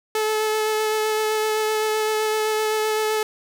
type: tone with vibrato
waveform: sawtooth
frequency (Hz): 432.4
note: A4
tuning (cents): -30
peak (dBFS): -16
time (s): 0.15-3.23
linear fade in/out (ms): 2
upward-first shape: sine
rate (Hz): 7.8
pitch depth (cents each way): 12
effects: none